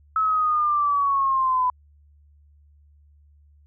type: linear sweep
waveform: sine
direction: down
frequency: 1300 to 996 Hz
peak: -18 dBFS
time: 0.16-1.7 s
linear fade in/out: 2 ms
effects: added 73 Hz sine -52 dBFS peak until 3.66 s